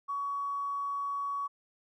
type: tone with tanh clipping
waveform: triangle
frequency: 1125 Hz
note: C#6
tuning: 25 cents sharp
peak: -31 dBFS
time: 0.08-1.48 s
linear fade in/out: 20 ms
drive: 3 dB
effects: none